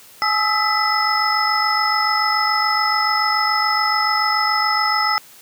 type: tone cluster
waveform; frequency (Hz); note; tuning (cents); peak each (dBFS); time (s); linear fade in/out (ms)
sine; 846 / 1273 / 1320 / 1992 / 5190; G#5 / D#6 / E6 / B6 / E8; +32 / +39 / +2 / +14 / -28; -22; 0.22-5.18; 0
effects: white hiss -45 dBFS RMS until 5.41 s + high-pass 100 Hz 12 dB/octave